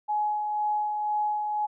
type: tone with tremolo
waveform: sine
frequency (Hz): 842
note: G#5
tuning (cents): +24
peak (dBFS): -23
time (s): 0.08-1.67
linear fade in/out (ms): 20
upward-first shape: sine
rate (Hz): 2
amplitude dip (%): 35
effects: none